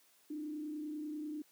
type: tone with frequency modulation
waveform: sine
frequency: 302.3 Hz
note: D#4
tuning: 50 cents flat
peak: -38 dBFS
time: 0.3-1.42 s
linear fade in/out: 5 ms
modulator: 30.2 Hz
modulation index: 0.48
effects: white hiss -68 dBFS RMS until 1.51 s + high-pass 200 Hz 12 dB/octave